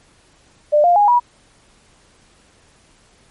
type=tone with pitch steps; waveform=sine; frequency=596 / 700.6 / 823.6 / 968.2 Hz; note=D5 / F5 / G#5 / B5; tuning=+25 / +5 / -15 / -35 cents; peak=-9 dBFS; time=0.72-1.2 s; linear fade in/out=20 ms; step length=120 ms; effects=pink hiss -53 dBFS RMS until 3.3 s + MP3 48 kbps